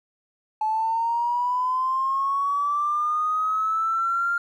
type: linear sweep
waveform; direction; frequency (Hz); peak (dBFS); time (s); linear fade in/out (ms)
triangle; up; 860 to 1400; -17; 0.61-4.38; 5
effects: tanh soft clip ceiling -19 dBFS